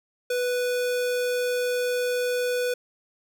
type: tone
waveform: square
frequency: 493.9 Hz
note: B4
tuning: in tune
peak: -24 dBFS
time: 0.3-2.74 s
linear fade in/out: 5 ms
effects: none